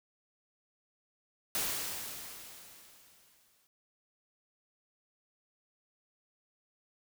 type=noise with exponential decay; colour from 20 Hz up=white; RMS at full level=-32 dBFS; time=1.55-3.67 s; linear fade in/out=0 ms; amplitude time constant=460 ms; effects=none